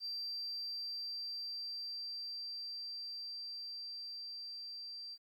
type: tone with level ramp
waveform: sine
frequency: 4700 Hz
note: D8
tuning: 1 cent sharp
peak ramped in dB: -37 to -44 dBFS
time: 0-5.18 s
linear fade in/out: 50 ms
effects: tanh soft clip ceiling -35 dBFS + 12-bit